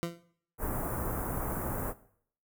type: tone with exponential decay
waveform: 20% pulse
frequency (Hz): 170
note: F3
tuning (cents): -46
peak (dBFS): -23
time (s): 0.03-0.23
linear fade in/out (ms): 0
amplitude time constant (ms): 43
type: band-stop noise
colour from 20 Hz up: pink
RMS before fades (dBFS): -34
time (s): 0.58-1.94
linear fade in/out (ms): 50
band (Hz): 1400 to 11000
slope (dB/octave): 24
effects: noise-tail reverb RT60 0.6 s tail -17 dB re dry